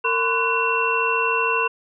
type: tone cluster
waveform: sine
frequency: 457.4 / 1015 / 1108 / 1486 / 2716 Hz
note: A#4 / B5 / C#6 / F#6 / F7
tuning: -33 / +47 / -1 / +7 / -49 cents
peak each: -25 / -23 / -29 / -27 / -22 dBFS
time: 0.04-1.68 s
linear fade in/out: 10 ms
effects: none